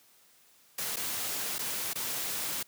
white noise with dropouts, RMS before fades -34 dBFS, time 0.78-2.63 s, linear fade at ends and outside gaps 5 ms, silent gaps 0.961-0.967 / 1.584-1.59 / 1.934-1.955 s, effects white hiss -62 dBFS RMS until 2.67 s + high-pass 100 Hz 12 dB/octave

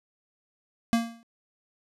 square tone with exponential decay, 231.1 Hz, A#3, 15 cents flat, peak -18 dBFS, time 0.93-1.23 s, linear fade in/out 0 ms, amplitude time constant 65 ms, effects low-pass 11000 Hz 12 dB/octave

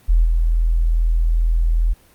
sine tone with level steps, 41.2 Hz, E1, in tune, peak -10 / -13 dBFS, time 0.08-1.94 s, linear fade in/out 20 ms, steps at 0.24 s, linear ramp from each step 10 ms, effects pink hiss -52 dBFS RMS until 2.14 s + Opus 32 kbps

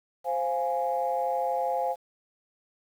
sine chord, F minor, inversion second, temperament equal, 523.3 / 698.5 / 830.6 Hz, C5 / F5 / Ab5, 0 / 0 / 0 cents, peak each -29 dBFS, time 0.24-1.96 s, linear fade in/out 50 ms, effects tanh soft clip ceiling -16 dBFS + 9-bit

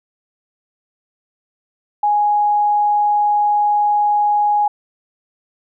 sine tone, 830.6 Hz, G#5, in tune, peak -12 dBFS, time 2.03-4.68 s, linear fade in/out 5 ms, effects none

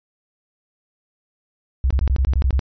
sine tone bursts, 65.41 Hz, C2, in tune, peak -14 dBFS, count 9, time 1.84-2.593 s, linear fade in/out 0 ms, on 65 ms, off 21 ms, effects resampled to 11025 Hz

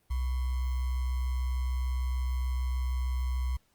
sine tone with sample-and-hold, 63.3 Hz, B1, 43 cents sharp, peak -27 dBFS, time 0.1-3.57 s, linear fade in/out 10 ms, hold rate 1050 Hz, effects pink hiss -70 dBFS RMS until 3.74 s + Opus 24 kbps

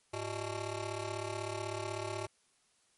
15% pulse ring-modulated tone, 245.9 Hz, B3, 7 cents flat, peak -27 dBFS, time 0.13-2.27 s, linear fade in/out 10 ms, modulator 141 Hz, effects white hiss -71 dBFS RMS until 2.97 s + MP3 48 kbps

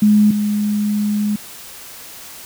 sine tone pair in turn, 210 / 208.4 Hz, G#3 / G#3, +19 / +6 cents, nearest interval unison, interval 13 cents, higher first, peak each -8 / -15 dBFS, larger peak first, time 0.02-0.31 / 0.31-1.36 s, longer second, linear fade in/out 5 ms, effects white hiss -36 dBFS RMS until 2.45 s

